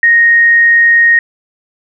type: tone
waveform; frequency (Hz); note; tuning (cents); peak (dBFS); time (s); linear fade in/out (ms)
sine; 1864.7; A#6; 0; -4; 0.03-1.19; 2
effects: none